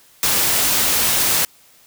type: noise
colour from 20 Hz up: white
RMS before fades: -17 dBFS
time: 0.23-1.45 s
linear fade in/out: 0 ms
effects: white hiss -51 dBFS RMS until 1.86 s